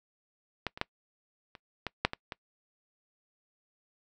clicks, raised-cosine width 0.3 ms, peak -15 / -26 / -12 / -30 / -17 / -7 / -19 / -21 dBFS, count 8, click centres 0.667 / 0.775 / 0.814 / 1.552 / 1.867 / 2.05 / 2.134 / 2.322 s, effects noise-tail reverb RT60 0.1 s tail -24 dB re dry

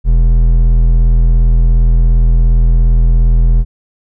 triangle tone with hard clipping, 41.37 Hz, E1, 7 cents sharp, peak -7 dBFS, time 0.04-3.65 s, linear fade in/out 50 ms, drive 11 dB, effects none

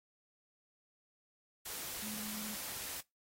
sine tone in noise, 213.1 Hz, G#3, 45 cents sharp, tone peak -45 dBFS, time 2.02-2.55 s, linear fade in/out 10 ms, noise white, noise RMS -43 dBFS, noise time 1.65-3.01 s, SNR -5 dB, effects noise-tail reverb RT60 0.2 s tail -23 dB re dry + AAC 48 kbps

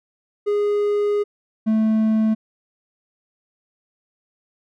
triangle tone pair in turn, 412.6 / 219 Hz, G#4 / A3, -11 / -8 cents, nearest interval major seventh, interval 1097 cents, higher first, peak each -15 / -13 dBFS, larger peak second, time 0.46-1.24 / 1.66-2.35 s, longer first, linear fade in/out 20 ms, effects none

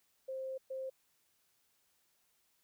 sine tone bursts at uneven times, 527 Hz, C5, 12 cents sharp, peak -38 dBFS, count 2, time 0.28-0.58 / 0.7-0.9 s, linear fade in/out 10 ms, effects white hiss -75 dBFS RMS until 2.63 s

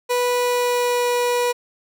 30% pulse tone with pitch glide, 491.1 to 486.9 Hz, B4 to B4, -10 to -25 cents, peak -15 dBFS, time 0.09-1.53 s, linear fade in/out 20 ms, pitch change -15 cents, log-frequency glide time 0.36-1.09 s, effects none

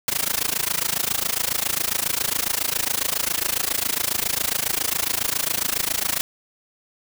white noise with amplitude modulation, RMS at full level -20 dBFS, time 0.08-6.21 s, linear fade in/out 0 ms, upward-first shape sine, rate 27.3 Hz, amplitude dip 95%, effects none

